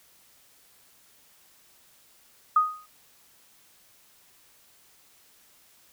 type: tone with exponential decay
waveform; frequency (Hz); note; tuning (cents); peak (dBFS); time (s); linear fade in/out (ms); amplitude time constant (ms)
sine; 1244.5; D#6; 0; -14; 2.56-2.86; 5; 65
effects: white hiss -59 dBFS RMS until 5.92 s